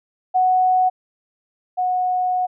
sine tone pair in turn, 740 / 732.3 Hz, F#5 / F#5, 0 / -18 cents, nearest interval unison, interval 18 cents, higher first, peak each -13 / -17 dBFS, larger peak first, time 0.34-0.9 / 1.77-2.47 s, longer second, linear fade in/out 20 ms, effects none

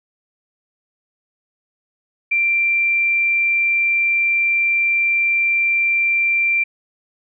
sine tone, 2360 Hz, D7, 8 cents sharp, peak -14 dBFS, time 2.31-6.64 s, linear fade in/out 10 ms, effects none

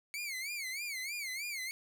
sawtooth tone with vibrato, 2217 Hz, C#7, in tune, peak -34 dBFS, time 0.14-1.71 s, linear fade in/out 0 ms, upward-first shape sine, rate 3.2 Hz, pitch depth 160 cents each way, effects none

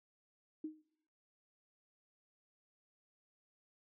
sine tone with exponential decay, 311 Hz, D#4, 1 cent flat, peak -36 dBFS, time 0.64-0.82 s, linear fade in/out 5 ms, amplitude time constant 38 ms, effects noise-tail reverb RT60 1.0 s tail -26 dB re dry

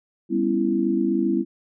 sine chord, C# half-diminished seventh, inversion second, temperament just, 199.57 / 249.5 / 277.2 / 332.6 Hz, G3 / B3 / C#4 / E4, +31 / +18 / 0 / +16 cents, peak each -25 / -25 / -27 / -22 dBFS, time 0.29-1.45 s, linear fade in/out 50 ms, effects none

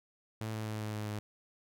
sawtooth tone with pitch steps, 110 / 109.05 / 108.11 / 107.18 / 106.25 / 105.34 Hz, A2 / A2 / A2 / A2 / G#2 / G#2, 0 / -15 / -30 / -45 / +40 / +25 cents, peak -32 dBFS, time 0.41-1.19 s, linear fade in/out 0 ms, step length 130 ms, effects none

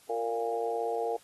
harmonic tone with a mistuned harmonic, 116.54 Hz, A#2, in tune, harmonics 3 / 4 / 5 / 6 / 7, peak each -42 / -31 / -41 / -34 / -37 dBFS, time 0.09-1.17 s, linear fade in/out 10 ms, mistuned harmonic 4, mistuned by -21 cents, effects white hiss -59 dBFS RMS until 1.23 s + AAC 32 kbps

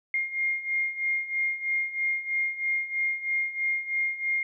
sine beating tone pair, 2124 / 2127.1 Hz, C7 / C7, +25 / +28 cents, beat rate 3.1 Hz, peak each -31 / -27 dBFS, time 0.14-4.43 s, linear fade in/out 2 ms, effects none

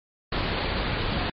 pink low-pass noise, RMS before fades -27 dBFS, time 0.32-1.3 s, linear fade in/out 5 ms, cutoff 4600 Hz, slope 96 dB/octave, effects MP3 32 kbps

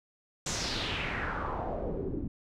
pink noise with low-pass filter sweep, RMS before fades -34 dBFS, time 0.46-2.28 s, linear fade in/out 5 ms, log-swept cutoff 7300 to 240 Hz, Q 3.4, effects none

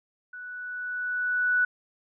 sine tone with level ramp, 1480 Hz, F#6, in tune, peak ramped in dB -38 to -19 dBFS, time 0.33-1.65 s, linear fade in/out 5 ms, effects none

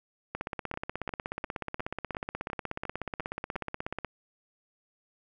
two click trains, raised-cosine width 0.5 ms, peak -18 / -21 dBFS, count 62 / 9, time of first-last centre 0.35-4.047 / 0.74-3.557 s, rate 16.5 / 2.84 Hz, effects none

